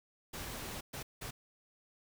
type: noise bursts at uneven times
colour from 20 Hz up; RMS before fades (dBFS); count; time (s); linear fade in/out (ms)
pink; -43; 3; 0.33-0.81 / 0.93-1.03 / 1.21-1.31; 10
effects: none